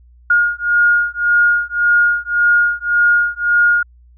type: beating tone pair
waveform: sine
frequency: 1426 / 1427.8 Hz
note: F6 / F6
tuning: +36 / +38 cents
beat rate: 1.8 Hz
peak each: -14 dBFS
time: 0.3-3.83 s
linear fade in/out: 5 ms
effects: added 60 Hz sine -43 dBFS peak until 4.17 s